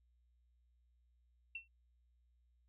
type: tone with exponential decay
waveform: sine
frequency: 2706 Hz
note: E7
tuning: 45 cents sharp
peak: -39 dBFS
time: 1.55-1.68 s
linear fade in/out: 5 ms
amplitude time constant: 28 ms
effects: added 60 Hz sine -70 dBFS peak until 2.68 s